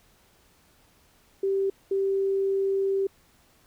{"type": "tone pair in turn", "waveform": "sine", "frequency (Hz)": [390, 390], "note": ["G4", "G4"], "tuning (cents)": [-9, -9], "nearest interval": "unison", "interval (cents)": 0, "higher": "neither", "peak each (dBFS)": -22, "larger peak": "neither", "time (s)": [[1.43, 1.7], [1.91, 3.07]], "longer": "second", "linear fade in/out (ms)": 5, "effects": ["pink hiss -61 dBFS RMS until 3.66 s"]}